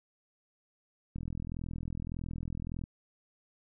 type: click train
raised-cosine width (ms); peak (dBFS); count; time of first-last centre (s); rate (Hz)
5; -26; 71; 1.16-2.839; 41.7
effects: none